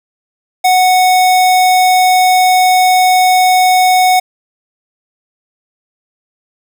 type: tone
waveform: square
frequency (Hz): 738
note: F#5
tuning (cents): -5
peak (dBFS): -7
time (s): 0.64-4.2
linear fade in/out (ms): 10
effects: none